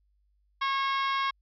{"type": "harmonic tone", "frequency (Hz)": 545, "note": "C#5", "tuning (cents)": -29, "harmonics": [2, 3, 4, 5, 6, 7, 8, 9, 10], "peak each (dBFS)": [-27, -36, -35, -43, -38, -41, -51, -48, -48], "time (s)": [0.61, 1.31], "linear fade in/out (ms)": 10, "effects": ["added 50 Hz sine -66 dBFS peak until 1.41 s"]}